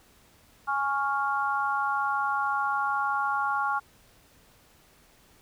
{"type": "chord", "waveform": "sine", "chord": "Db major", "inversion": "second", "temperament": "equal", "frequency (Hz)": [830.6, 1108.7, 1396.9], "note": ["Ab5", "Db6", "F6"], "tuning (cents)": [0, 0, 0], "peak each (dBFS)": -29, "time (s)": [0.67, 3.8], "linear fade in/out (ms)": 20, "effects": ["pink hiss -59 dBFS RMS until 5.41 s"]}